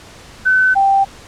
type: tone pair in turn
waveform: sine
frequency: 1516 / 784.7 Hz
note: F#6 / G5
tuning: +42 / +2 cents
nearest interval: major seventh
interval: 1140 cents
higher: first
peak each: -9 dBFS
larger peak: neither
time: 0.45-0.75 / 0.75-1.05 s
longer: neither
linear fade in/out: 20 ms
effects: pink hiss -39 dBFS RMS until 1.27 s + low-pass 8000 Hz 12 dB/octave